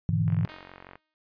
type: chord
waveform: sine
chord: E dominant seventh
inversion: first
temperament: just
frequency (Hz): 103.01 / 123.61 / 148.33 / 164.81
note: G#2 / B2 / D3 / E3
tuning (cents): -14 / +2 / +18 / 0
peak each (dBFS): -27 / -31 / -29 / -26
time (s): 0.09-0.45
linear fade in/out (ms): 0
type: click train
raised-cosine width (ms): 0.5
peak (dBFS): -29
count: 32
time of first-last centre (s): 0.28-0.955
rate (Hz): 45.9
type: tone with exponential decay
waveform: 5% pulse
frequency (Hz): 311.1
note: D#4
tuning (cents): 0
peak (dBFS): -31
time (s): 0.49-1.14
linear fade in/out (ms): 0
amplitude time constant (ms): 140
effects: noise-tail reverb RT60 0.1 s tail -20 dB re dry + resampled to 11025 Hz